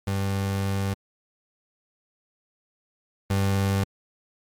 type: tone pair in turn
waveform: 30% pulse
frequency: 98 / 98 Hz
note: G2 / G2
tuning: 0 / 0 cents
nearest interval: unison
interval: 0 cents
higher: neither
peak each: -21 / -18 dBFS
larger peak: second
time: 0.07-0.94 / 3.3-3.84 s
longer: first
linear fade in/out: 5 ms
effects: MP3 96 kbps